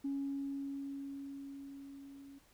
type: tone with level ramp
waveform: sine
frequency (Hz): 277.2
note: C#4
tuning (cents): 0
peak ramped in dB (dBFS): -33 to -51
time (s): 0.04-2.39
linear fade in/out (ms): 10
effects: tanh soft clip ceiling -30 dBFS + pink hiss -67 dBFS RMS until 2.53 s